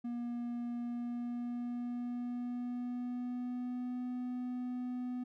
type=tone with pitch glide; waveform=triangle; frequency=239.2 to 248.8 Hz; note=A#3 to B3; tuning=+45 to +13 cents; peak=-34 dBFS; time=0.04-5.24 s; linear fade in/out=10 ms; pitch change=+68 cents; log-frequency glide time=0.8-4.03 s; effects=none